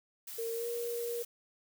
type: noise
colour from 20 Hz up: blue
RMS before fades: -44 dBFS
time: 0.27-1.25 s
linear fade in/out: 5 ms
type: tone with pitch glide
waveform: sine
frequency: 458.3 to 472.3 Hz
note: A#4 to A#4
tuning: -29 to +23 cents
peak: -34 dBFS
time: 0.38-1.23 s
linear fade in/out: 10 ms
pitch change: +52 cents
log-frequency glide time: 0.54-0.68 s
effects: none